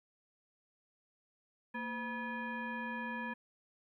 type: tone with frequency modulation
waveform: sine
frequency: 968 Hz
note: B5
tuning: 35 cents flat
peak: -37 dBFS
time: 1.74-3.34 s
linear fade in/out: 10 ms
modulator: 739 Hz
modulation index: 1.5
effects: 13-bit